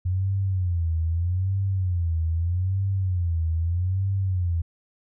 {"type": "tone with vibrato", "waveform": "sine", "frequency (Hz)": 89, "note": "F2", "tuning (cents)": 33, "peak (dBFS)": -21, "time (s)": [0.05, 4.62], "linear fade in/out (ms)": 10, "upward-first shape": "sine", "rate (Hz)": 0.8, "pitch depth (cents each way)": 160, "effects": []}